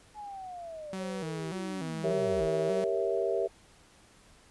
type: linear sweep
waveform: sine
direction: down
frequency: 856 to 32.2 Hz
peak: -39 dBFS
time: 0.14-2.5 s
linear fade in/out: 50 ms
type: tone with vibrato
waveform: sawtooth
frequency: 174.61 Hz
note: F3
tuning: in tune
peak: -31 dBFS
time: 0.93-2.84 s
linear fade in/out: 0 ms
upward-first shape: square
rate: 1.7 Hz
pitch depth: 140 cents each way
type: chord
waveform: sine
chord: G diminished seventh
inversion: none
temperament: equal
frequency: 392 / 466.2 / 554.4 / 659.3 Hz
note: G4 / Bb4 / Db5 / Fb5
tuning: 0 / 0 / 0 / 0 cents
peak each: -31 / -32 / -35 / -32 dBFS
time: 2.03-3.48 s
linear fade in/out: 20 ms
effects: pink hiss -59 dBFS RMS until 4.5 s + resampled to 24000 Hz